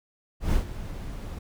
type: noise with ADSR envelope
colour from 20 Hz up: brown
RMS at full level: -22 dBFS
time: 0.4-1.39 s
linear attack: 130 ms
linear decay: 110 ms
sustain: -13 dB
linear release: 7 ms
effects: none